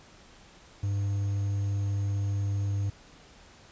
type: tone with quantisation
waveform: triangle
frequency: 100 Hz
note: G2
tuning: 35 cents sharp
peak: -24 dBFS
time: 0.83-2.9 s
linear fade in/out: 5 ms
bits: 9
effects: pink hiss -54 dBFS RMS until 3.71 s + resampled to 16000 Hz